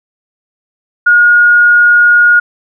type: tone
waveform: sine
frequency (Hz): 1436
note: F6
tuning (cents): +48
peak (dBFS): -3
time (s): 1.06-2.4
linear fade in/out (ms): 10
effects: none